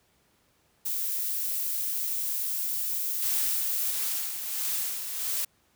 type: noise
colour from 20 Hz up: violet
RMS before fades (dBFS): -30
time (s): 0.85-3.91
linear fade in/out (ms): 10
type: noise with tremolo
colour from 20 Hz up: blue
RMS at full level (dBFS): -29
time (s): 3.22-5.45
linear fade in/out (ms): 5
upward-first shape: sine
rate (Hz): 1.5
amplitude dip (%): 50
effects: pink hiss -67 dBFS RMS until 5.75 s + high-pass 60 Hz 12 dB/octave